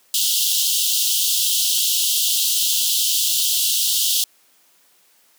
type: high-pass noise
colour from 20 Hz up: pink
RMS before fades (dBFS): -19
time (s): 0.14-4.24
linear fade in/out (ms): 2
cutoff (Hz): 2900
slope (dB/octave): 96
effects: white hiss -57 dBFS RMS until 5.38 s + high-pass 200 Hz 12 dB/octave